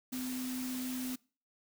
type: tone in noise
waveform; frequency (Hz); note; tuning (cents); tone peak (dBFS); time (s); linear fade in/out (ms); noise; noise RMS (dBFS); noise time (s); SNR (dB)
sine; 254.7; C4; -46; -36; 0.12-1.16; 10; white; -44; 0.12-1.16; +5
effects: noise-tail reverb RT60 0.4 s tail -24 dB re dry